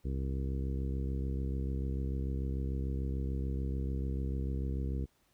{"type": "harmonic tone", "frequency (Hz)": 66.8, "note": "C2", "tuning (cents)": 36, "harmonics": [1, 2, 3, 4, 5, 6, 7], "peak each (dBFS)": [-33, -39, -43, -45, -47, -49, -50], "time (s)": [0.04, 5.06], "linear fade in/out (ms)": 20, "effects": ["pink hiss -72 dBFS RMS until 5.33 s"]}